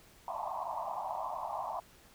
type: band-pass noise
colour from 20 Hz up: white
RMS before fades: -38 dBFS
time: 0.28-1.8 s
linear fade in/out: 2 ms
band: 620 to 1100 Hz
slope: 96 dB/octave
effects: pink hiss -60 dBFS RMS until 2.14 s

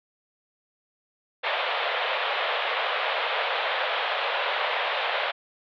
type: band-pass noise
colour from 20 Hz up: pink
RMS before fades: -27 dBFS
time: 1.43-5.32 s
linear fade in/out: 20 ms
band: 500 to 3700 Hz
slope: 48 dB/octave
effects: none

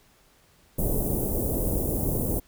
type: band-stop noise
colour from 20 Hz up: pink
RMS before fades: -26 dBFS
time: 0.78-2.4 s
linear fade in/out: 10 ms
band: 580 to 11000 Hz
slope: 24 dB/octave
effects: pink hiss -60 dBFS RMS until 2.47 s

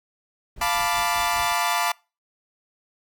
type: noise with tremolo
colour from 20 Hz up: brown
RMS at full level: -39 dBFS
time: 0.56-1.53 s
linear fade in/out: 5 ms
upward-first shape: triangle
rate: 5.1 Hz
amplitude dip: 90%
type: chord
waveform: sawtooth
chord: B half-diminished seventh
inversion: second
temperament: equal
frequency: 698.5 / 880 / 987.8 / 1174.7 Hz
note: F5 / A5 / B5 / D6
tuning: 0 / 0 / 0 / 0 cents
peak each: -23 dBFS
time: 0.61-1.92 s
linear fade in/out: 5 ms
effects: noise-tail reverb RT60 0.3 s tail -25 dB re dry

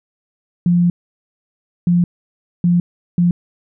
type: tone bursts at uneven times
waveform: sine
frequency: 174.61 Hz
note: F3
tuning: in tune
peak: -10 dBFS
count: 4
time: 0.66-0.9 / 1.87-2.04 / 2.64-2.8 / 3.18-3.31 s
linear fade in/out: 2 ms
effects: none

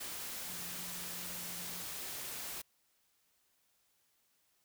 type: tone in noise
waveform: sine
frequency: 177.1 Hz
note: F3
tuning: 24 cents sharp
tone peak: -53 dBFS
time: 0.48-1.84 s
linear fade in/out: 10 ms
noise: white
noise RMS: -43 dBFS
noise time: 0-2.62 s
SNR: -13 dB
effects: white hiss -75 dBFS RMS until 4.64 s

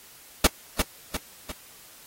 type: noise with echo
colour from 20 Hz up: pink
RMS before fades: -17 dBFS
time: 0.44-0.47 s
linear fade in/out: 5 ms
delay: 350 ms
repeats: 3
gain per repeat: -6 dB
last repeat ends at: 1.52 s
effects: white hiss -50 dBFS RMS until 2.06 s + AAC 48 kbps

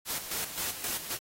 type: noise with tremolo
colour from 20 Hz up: white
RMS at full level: -33 dBFS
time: 0.05-1.19 s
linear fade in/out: 50 ms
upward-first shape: square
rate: 3.8 Hz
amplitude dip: 60%
effects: AAC 48 kbps

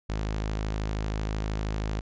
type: tone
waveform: sawtooth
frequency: 52.9 Hz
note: G#1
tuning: 33 cents sharp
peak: -24 dBFS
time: 0.09-2.01 s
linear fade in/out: 10 ms
effects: resampled to 16000 Hz

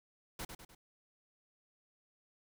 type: noise with echo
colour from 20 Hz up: pink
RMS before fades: -42 dBFS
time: 0.39-0.45 s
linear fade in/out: 5 ms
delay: 100 ms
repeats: 3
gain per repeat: -6 dB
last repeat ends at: 0.75 s
effects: none

